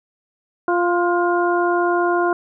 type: harmonic tone with a mistuned harmonic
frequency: 349.2 Hz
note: F4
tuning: in tune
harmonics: 1 / 2 / 3 / 4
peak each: -18 / -21 / -23 / -24 dBFS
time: 0.68-2.33 s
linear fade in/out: 2 ms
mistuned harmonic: 4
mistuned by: +28 cents
effects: none